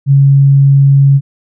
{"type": "tone", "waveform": "sine", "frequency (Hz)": 138.59, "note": "C#3", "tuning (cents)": 0, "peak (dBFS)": -3, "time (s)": [0.06, 1.21], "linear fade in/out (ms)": 50, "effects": []}